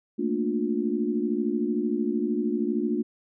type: chord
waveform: sine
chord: Bb major seventh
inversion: third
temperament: equal with one note detuned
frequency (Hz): 220 / 233.1 / 293.7 / 355.9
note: A3 / Bb3 / D4 / F4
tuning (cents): 0 / 0 / 0 / +33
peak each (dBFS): -29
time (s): 0.18-3.03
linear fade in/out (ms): 20
effects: none